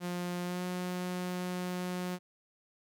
sawtooth tone with pitch glide, 177.1 to 180.51 Hz, F3 to F#3, +24 to -43 cents, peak -30 dBFS, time 0-2.19 s, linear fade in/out 50 ms, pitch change +33 cents, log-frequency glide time 0.44-0.6 s, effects none

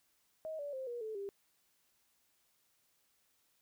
sine tone with pitch steps, 632 / 576.2 / 525.3 / 479 / 436.7 / 398.1 Hz, D#5 / D5 / C5 / A#4 / A4 / G4, +27 / -33 / +7 / +47 / -13 / +27 cents, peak -39 dBFS, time 0.45-1.29 s, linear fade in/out 0 ms, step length 140 ms, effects white hiss -75 dBFS RMS until 3.61 s

